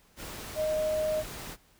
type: tone in noise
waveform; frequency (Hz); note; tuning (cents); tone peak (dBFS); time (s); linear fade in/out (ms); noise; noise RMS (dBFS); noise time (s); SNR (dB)
sine; 620; D#5; -6; -26; 0.55-1.24; 50; pink; -41; 0.16-1.57; +12
effects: pink hiss -63 dBFS RMS until 1.79 s